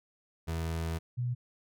30% pulse / sine tone pair in turn, 82 / 122.52 Hz, E2 / B2, -9 / -13 cents, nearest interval perfect fifth, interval 696 cents, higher second, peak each -29 / -29 dBFS, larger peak neither, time 0.47-0.99 / 1.17-1.35 s, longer first, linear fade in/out 20 ms, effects none

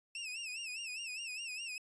sawtooth tone with vibrato, 2637 Hz, E7, in tune, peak -37 dBFS, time 0.15-1.78 s, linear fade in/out 2 ms, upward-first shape sine, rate 4.9 Hz, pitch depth 120 cents each way, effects resampled to 22050 Hz + 13-bit

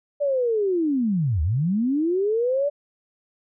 sine linear two-way sweep, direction down then up, 588 to 71.6 to 588 Hz, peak -19 dBFS, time 0.2-2.7 s, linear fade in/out 20 ms, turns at 1.42 s, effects none

